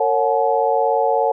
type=tone cluster; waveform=sine; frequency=457.2 / 554 / 733 / 855 Hz; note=A#4 / C#5 / F#5 / A5; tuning=-34 / -1 / -16 / -50 cents; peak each=-20 dBFS; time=0-1.32 s; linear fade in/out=5 ms; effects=none